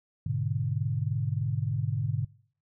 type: chord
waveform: sine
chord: G# diminished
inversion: none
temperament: equal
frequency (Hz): 103.83 / 123.47 / 146.83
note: G#2 / B2 / D3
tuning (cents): 0 / 0 / 0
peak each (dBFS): -31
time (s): 0.26-2.25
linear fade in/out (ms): 5
effects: noise-tail reverb RT60 0.6 s tail -24 dB re dry